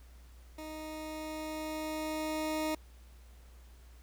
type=tone with level ramp; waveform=20% pulse; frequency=311.1 Hz; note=D#4; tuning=in tune; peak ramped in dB=-37 to -26 dBFS; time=0.58-2.75 s; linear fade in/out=5 ms; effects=added 60 Hz sine -52 dBFS peak until 4.02 s + pink hiss -64 dBFS RMS until 4.02 s